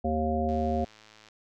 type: harmonic tone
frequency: 77.78 Hz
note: D#2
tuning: in tune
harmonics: 1 / 3 / 5 / 7 / 9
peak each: -31 / -30 / -34 / -33 / -30 dBFS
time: 0.04-0.85 s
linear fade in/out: 10 ms
type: click train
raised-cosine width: 0.2 ms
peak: -35 dBFS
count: 87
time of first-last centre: 0.49-1.286 s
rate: 108 Hz
effects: none